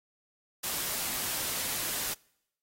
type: noise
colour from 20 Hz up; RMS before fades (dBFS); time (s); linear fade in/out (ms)
white; -33; 0.63-2.14; 10
effects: noise-tail reverb RT60 0.8 s tail -26 dB re dry + AAC 48 kbps